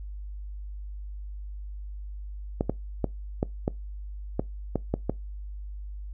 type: clicks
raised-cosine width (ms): 2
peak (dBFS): -11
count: 9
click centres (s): 2.609 / 2.696 / 3.043 / 3.429 / 3.679 / 4.395 / 4.757 / 4.94 / 5.096
effects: noise-tail reverb RT60 0.2 s tail -23 dB re dry + added 50 Hz sine -35 dBFS peak until 6.13 s